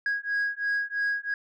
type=beating tone pair; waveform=sine; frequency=1647 / 1650 Hz; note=G#6 / G#6; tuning=-15 / -12 cents; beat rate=3 Hz; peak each=-27 dBFS; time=0.06-1.34 s; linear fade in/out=2 ms; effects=tanh soft clip ceiling -22 dBFS